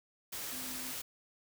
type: tone in noise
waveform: sine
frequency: 255.7 Hz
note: C4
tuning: 40 cents flat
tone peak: -48 dBFS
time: 0.52-0.92 s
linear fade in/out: 10 ms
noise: white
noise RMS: -41 dBFS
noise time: 0.32-1.02 s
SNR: -10 dB
effects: none